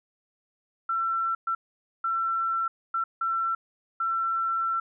sine tone bursts at uneven times, 1346 Hz, E6, 36 cents sharp, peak -24 dBFS, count 6, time 0.89-1.35 / 1.47-1.55 / 2.04-2.68 / 2.94-3.04 / 3.21-3.55 / 4-4.8 s, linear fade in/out 5 ms, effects none

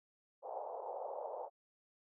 pink band-pass noise, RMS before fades -44 dBFS, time 0.42-1.5 s, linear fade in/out 50 ms, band 490 to 890 Hz, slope 48 dB/octave, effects none

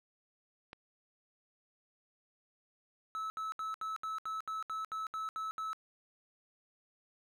click, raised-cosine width 0.3 ms, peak -31 dBFS, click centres 0.731 s
triangle tone bursts, 1302 Hz, E6, 22 cents flat, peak -34 dBFS, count 12, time 3.15-5.731 s, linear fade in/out 0 ms, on 150 ms, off 71 ms
effects none

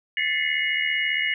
sine tone cluster, 1759 / 2034 / 2112 / 2187 / 2896 Hz, A6 / C7 / C7 / C#7 / F#7, -1 / -50 / +16 / -24 / -38 cents, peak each -28 dBFS, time 0.17-1.34 s, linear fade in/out 2 ms, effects none

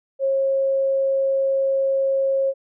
sine tone, 541 Hz, C#5, 42 cents flat, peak -17 dBFS, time 0.19-2.54 s, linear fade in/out 50 ms, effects none

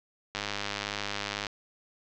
click train, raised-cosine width 0.2 ms, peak -14 dBFS, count 115, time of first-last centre 0.35-1.468 s, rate 102 Hz, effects low-pass 6000 Hz 12 dB/octave + 9-bit

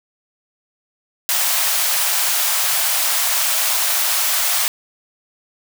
white high-pass noise, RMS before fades -18 dBFS, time 1.29-4.68 s, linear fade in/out 0 ms, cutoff 590 Hz, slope 48 dB/octave, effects none

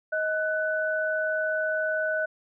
sine tone pair together, 628.6 / 1493 Hz, D#5 / F#6, +18 / +15 cents, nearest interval octave + minor third, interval 1497 cents, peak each -27 dBFS, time 0.12-2.26 s, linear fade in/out 10 ms, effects none

